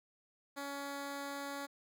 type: tone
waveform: 10% pulse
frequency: 281 Hz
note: C#4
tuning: 24 cents sharp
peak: -32 dBFS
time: 0.56-1.67 s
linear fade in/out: 20 ms
effects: none